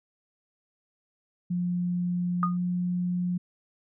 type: tone with pitch glide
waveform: sine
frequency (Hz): 177.1 to 178.33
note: F3 to F3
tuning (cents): +24 to +36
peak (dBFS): -25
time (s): 1.5-3.38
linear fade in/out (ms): 10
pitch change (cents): +12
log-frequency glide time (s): 2.43-2.61
type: tone with exponential decay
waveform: sine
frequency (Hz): 1230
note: D#6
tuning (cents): -20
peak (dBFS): -19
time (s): 2.43-2.57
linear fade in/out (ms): 1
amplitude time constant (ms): 29
effects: none